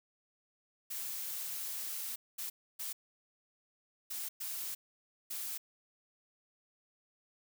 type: noise bursts at uneven times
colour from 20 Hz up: blue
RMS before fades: -40 dBFS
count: 6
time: 0.9-2.16 / 2.38-2.5 / 2.79-2.93 / 4.1-4.29 / 4.4-4.75 / 5.3-5.58 s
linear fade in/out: 10 ms
effects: none